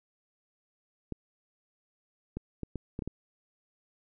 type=clicks; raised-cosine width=3 ms; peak=-22 dBFS; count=7; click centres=1.123 / 2.37 / 2.633 / 2.757 / 2.991 / 3.022 / 3.076 s; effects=none